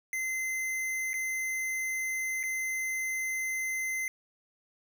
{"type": "tone with dropouts", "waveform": "square", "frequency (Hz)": 2065, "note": "C7", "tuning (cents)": -23, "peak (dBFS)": -31, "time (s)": [0.13, 4.08], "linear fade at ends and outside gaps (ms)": 1, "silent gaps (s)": [[1.133, 1.14], [2.431, 2.436]], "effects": []}